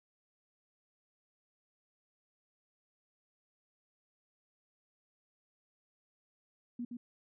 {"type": "tone with echo", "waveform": "sine", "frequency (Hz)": 240.8, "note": "B3", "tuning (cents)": -44, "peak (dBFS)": -36, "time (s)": [6.79, 6.85], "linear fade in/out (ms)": 5, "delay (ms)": 120, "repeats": 1, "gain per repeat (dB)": -4, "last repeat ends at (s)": 6.97, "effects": []}